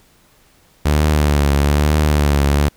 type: tone with vibrato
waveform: sawtooth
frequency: 73.42 Hz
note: D2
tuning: in tune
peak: -8 dBFS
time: 0.85-2.69 s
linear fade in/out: 10 ms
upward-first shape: triangle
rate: 1.1 Hz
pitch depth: 73 cents each way
effects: pink hiss -53 dBFS RMS until 2.76 s